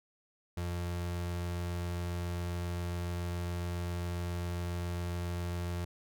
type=tone; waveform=35% pulse; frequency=87.31 Hz; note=F2; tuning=in tune; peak=-32 dBFS; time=0.57-5.85 s; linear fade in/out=5 ms; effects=none